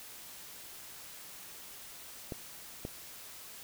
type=clicks; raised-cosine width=2 ms; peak=-24 dBFS; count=2; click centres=2.322 / 2.851 s; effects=white hiss -49 dBFS RMS until 3.63 s